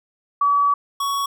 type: tone pair in turn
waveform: sine / square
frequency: 1142 / 1117.9 Hz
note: D6 / C#6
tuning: -49 / +14 cents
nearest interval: unison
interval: 37 cents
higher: first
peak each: -14 / -21 dBFS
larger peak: first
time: 0.41-0.74 / 1-1.26 s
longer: first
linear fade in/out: 5 ms
effects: none